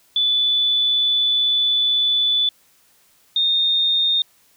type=tone pair in turn; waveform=sine; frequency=3478 / 3665 Hz; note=A7 / A#7; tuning=-21 / -30 cents; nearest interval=minor second; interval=91 cents; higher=second; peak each=-15 dBFS; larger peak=neither; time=0.16-2.49 / 3.36-4.22 s; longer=first; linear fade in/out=2 ms; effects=white hiss -57 dBFS RMS until 4.56 s